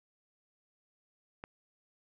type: click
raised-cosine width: 0.5 ms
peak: -27 dBFS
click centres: 1.439 s
effects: none